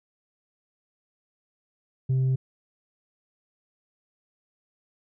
sine tone with tanh clipping, 130.81 Hz, C3, in tune, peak -21 dBFS, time 2.09-2.36 s, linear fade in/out 10 ms, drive 2 dB, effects none

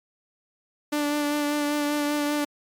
sawtooth tone with vibrato, 293.7 Hz, D4, in tune, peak -19 dBFS, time 0.92-2.45 s, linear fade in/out 10 ms, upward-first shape sine, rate 5.1 Hz, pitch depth 17 cents each way, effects MP3 96 kbps

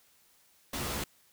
pink noise with comb filter, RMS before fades -35 dBFS, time 0.73-1.04 s, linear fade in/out 5 ms, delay 14 ms, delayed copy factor +0.95, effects white hiss -65 dBFS RMS until 1.32 s

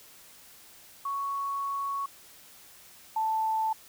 sine tone pair in turn, 1112 / 881 Hz, C#6 / A5, +5 / +2 cents, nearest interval major third, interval 403 cents, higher first, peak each -29 / -25 dBFS, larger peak second, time 1.05-2.06 / 3.16-3.73 s, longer first, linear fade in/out 5 ms, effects white hiss -53 dBFS RMS until 3.88 s

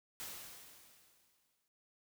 white noise with exponential decay, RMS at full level -44 dBFS, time 0.2-1.68 s, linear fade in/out 0 ms, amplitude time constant 320 ms, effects none

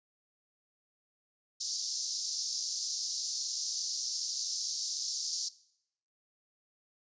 pink band-pass noise, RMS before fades -36 dBFS, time 1.6-5.49 s, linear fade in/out 10 ms, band 4600 to 6600 Hz, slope 48 dB/octave, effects noise-tail reverb RT60 0.7 s tail -19 dB re dry + resampled to 16000 Hz

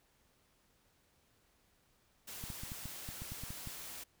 white noise, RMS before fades -47 dBFS, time 2.27-4.04 s, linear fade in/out 10 ms
clicks, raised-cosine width 5 ms, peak -32 dBFS, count 11, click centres 2.439 / 2.502 / 2.635 / 2.719 / 2.856 / 3.089 / 3.22 / 3.32 / 3.436 / 3.505 / 3.673 s
effects pink hiss -72 dBFS RMS until 4.2 s

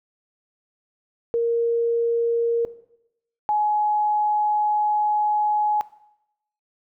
sine tone pair in turn, 466.4 / 842.1 Hz, A#4 / G#5, +1 / +24 cents, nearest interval minor seventh, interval 1023 cents, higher second, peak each -18 dBFS, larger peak neither, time 1.34-2.65 / 3.49-5.81 s, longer second, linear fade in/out 0 ms, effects noise-tail reverb RT60 0.8 s tail -17 dB re dry

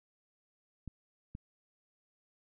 clicks, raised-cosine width 5 ms, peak -30 dBFS, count 2, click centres 0.877 / 1.351 s, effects none

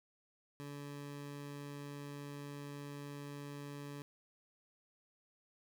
20% pulse tone, 143.4 Hz, D3, 41 cents flat, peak -40 dBFS, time 0.6-4.02 s, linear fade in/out 0 ms, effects none

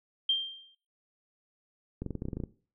sine tone with exponential decay, 3172 Hz, G7, 20 cents sharp, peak -21 dBFS, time 0.29-0.75 s, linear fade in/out 5 ms, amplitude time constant 100 ms
clicks, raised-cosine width 3 ms, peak -22 dBFS, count 11, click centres 2.02 / 2.063 / 2.107 / 2.153 / 2.221 / 2.254 / 2.285 / 2.332 / 2.37 / 2.402 / 2.437 s
effects noise-tail reverb RT60 0.4 s tail -18 dB re dry

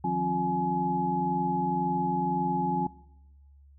sine tone cluster, 155.7 / 177.6 / 267.6 / 354.7 / 844 Hz, D#3 / F3 / C4 / F4 / G#5, +2 / +29 / +39 / +27 / +28 cents, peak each -37 / -30 / -34 / -36 / -28 dBFS, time 0.04-2.87 s, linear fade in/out 5 ms, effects noise-tail reverb RT60 1.0 s tail -21 dB re dry + added 70 Hz sine -52 dBFS peak until 3.78 s

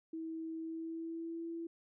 sine tone with pitch glide, 323.7 to 333.4 Hz, E4 to E4, -31 to +20 cents, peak -39 dBFS, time 0.13-1.67 s, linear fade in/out 5 ms, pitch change +51 cents, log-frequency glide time 0.59-1.47 s, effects none

